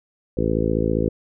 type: harmonic tone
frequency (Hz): 55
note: A1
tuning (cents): 0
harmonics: 1 / 2 / 3 / 4 / 5 / 6 / 7 / 8 / 9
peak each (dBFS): -27 / -27 / -27 / -27 / -27 / -27 / -27 / -27 / -27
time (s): 0.37-1.09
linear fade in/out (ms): 5
effects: none